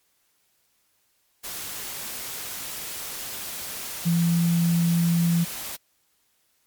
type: tone in noise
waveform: sine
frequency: 169.7 Hz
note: F3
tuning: 49 cents flat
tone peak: -18 dBFS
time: 4.05-5.45 s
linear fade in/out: 20 ms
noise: white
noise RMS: -34 dBFS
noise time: 1.43-5.77 s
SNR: +13 dB
effects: white hiss -68 dBFS RMS until 6.66 s + MP3 96 kbps